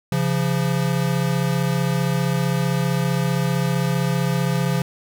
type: tone pair together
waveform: square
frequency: 136.6 / 171.99 Hz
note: C#3 / F3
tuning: -25 / -26 cents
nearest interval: major third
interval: 399 cents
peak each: -22 dBFS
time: 0.12-4.82 s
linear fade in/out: 2 ms
effects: none